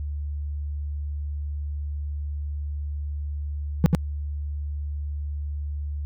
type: tone with echo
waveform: triangle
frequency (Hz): 164.81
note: E3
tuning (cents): 0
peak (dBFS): -9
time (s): 3.84-3.86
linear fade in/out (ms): 0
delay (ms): 89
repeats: 1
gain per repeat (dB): -3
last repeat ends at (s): 3.949
effects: added 73 Hz sine -27 dBFS peak until 6.05 s